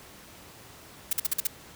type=noise bursts; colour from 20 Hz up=blue; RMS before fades=-25 dBFS; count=6; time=1.11-1.471 s; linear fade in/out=5 ms; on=21 ms; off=47 ms; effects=pink hiss -49 dBFS RMS until 1.75 s + high-pass 60 Hz 12 dB/octave